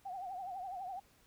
sine tone with vibrato, 750 Hz, F#5, 23 cents sharp, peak -40 dBFS, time 0.05-1 s, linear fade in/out 10 ms, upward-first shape triangle, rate 12 Hz, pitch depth 120 cents each way, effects pink hiss -67 dBFS RMS until 1.26 s

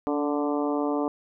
harmonic tone with a mistuned harmonic, 146.83 Hz, D3, in tune, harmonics 2 / 3 / 4 / 5 / 6 / 7 / 8, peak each -26 / -30 / -32 / -34 / -36 / -37 / -38 dBFS, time 0.07-1.08 s, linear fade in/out 0 ms, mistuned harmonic 2, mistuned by -24 cents, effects none

